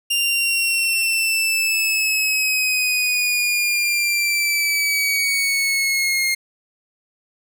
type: linear sweep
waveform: sawtooth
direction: down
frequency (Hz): 2794 to 2130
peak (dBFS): -14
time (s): 0.1-6.35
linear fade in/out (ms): 10
effects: none